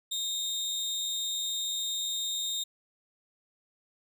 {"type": "tone with amplitude modulation", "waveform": "30% pulse", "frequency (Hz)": 3697, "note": "A#7", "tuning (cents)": -15, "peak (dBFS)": -26, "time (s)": [0.11, 2.64], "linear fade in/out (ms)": 10, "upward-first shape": "sine", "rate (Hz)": 291, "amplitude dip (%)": 40, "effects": []}